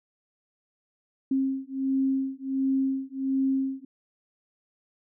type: beating tone pair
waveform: sine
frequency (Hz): 267 / 268.4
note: C4 / C4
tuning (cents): +35 / +44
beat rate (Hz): 1.4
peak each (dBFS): -27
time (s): 1.31-3.85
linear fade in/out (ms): 5
effects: none